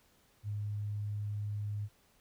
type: tone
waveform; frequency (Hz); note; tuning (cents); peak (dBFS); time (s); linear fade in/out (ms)
sine; 103.83; G#2; 0; -34; 0.43-1.89; 50
effects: pink hiss -68 dBFS RMS until 2.2 s